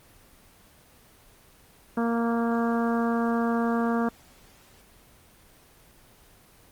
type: harmonic tone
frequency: 232.5 Hz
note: A#3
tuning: 4 cents flat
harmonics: 1 / 2 / 3 / 4 / 5 / 6 / 7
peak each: -24 / -30 / -32 / -36 / -34 / -38 / -40 dBFS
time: 1.97-4.09 s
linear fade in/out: 5 ms
effects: pink hiss -55 dBFS RMS until 6.71 s + Opus 24 kbps